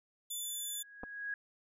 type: tone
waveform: 5% pulse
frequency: 3502 Hz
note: A7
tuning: 9 cents flat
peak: -29 dBFS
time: 0.3-0.83 s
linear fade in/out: 10 ms
type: tone with exponential growth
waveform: sine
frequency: 1654 Hz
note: G#6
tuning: 8 cents flat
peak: -34 dBFS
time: 0.42-1.34 s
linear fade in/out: 2 ms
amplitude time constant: 200 ms
type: clicks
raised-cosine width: 1 ms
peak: -29 / -30 dBFS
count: 2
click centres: 1.034 / 1.038 s
effects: resampled to 32000 Hz